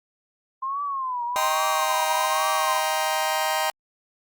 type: tone with vibrato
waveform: sine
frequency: 1046.5 Hz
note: C6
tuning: in tune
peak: -25 dBFS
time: 0.62-2.8 s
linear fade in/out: 10 ms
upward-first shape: triangle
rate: 1.2 Hz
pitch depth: 180 cents each way
type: chord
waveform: sawtooth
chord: C minor seventh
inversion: first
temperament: just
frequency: 627.9 / 784.9 / 941.9 / 1046.5 Hz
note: Eb5 / G5 / Bb5 / C6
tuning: +16 / +2 / +18 / 0 cents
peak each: -24 / -23 / -23 / -27 dBFS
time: 1.36-3.7 s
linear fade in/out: 0 ms
effects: Opus 48 kbps